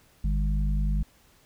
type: harmonic tone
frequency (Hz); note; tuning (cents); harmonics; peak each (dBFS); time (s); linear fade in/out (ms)
50.7; G#1; -41; 1 / 3 / 4; -23 / -31 / -35; 0.24-1.03; 5
effects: pink hiss -60 dBFS RMS until 1.45 s